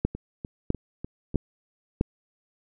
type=two click trains; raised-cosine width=3 ms; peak=-9 / -21 dBFS; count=4 / 5; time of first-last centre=0.05-2.011 / 0.15-1.344 s; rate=1.53 / 3.35 Hz; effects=none